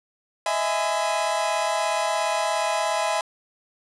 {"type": "chord", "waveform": "40% pulse", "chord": "E major seventh", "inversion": "third", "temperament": "equal with one note detuned", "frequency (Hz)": [622.3, 659.3, 830.6, 1012.6], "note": ["D#5", "E5", "G#5", "B5"], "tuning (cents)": [0, 0, 0, 43], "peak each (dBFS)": [-29, -26, -26, -27], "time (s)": [0.46, 3.21], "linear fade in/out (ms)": 2, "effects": ["resampled to 24000 Hz"]}